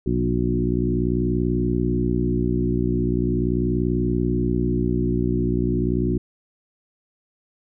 harmonic tone with a mistuned harmonic, 60.4 Hz, B1, 38 cents flat, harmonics 1 / 2 / 3 / 4 / 5 / 6, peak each -26 / -26 / -26 / -26 / -26 / -26 dBFS, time 0.06-6.18 s, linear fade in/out 5 ms, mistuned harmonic 2, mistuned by +41 cents, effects none

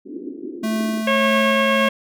pink band-pass noise, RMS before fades -32 dBFS, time 0.05-1.03 s, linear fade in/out 20 ms, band 260 to 370 Hz, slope 48 dB/octave
square tone with tremolo, 219.3 Hz, A3, 6 cents flat, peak -20 dBFS, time 0.63-1.89 s, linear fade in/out 10 ms, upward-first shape sine, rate 1.7 Hz, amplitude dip 25%
harmonic tone, 544 Hz, C#5, 33 cents flat, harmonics 1 / 2 / 3 / 4 / 5 / 6, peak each -19 / -22 / -24 / -25 / -26 / -27 dBFS, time 1.07-1.89 s, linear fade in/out 5 ms
effects none

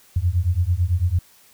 sine beating tone pair, 84 / 93 Hz, E2 / F#2, +33 / +9 cents, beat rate 9 Hz, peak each -20 dBFS, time 0.16-1.19 s, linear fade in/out 5 ms, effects white hiss -53 dBFS RMS until 1.53 s

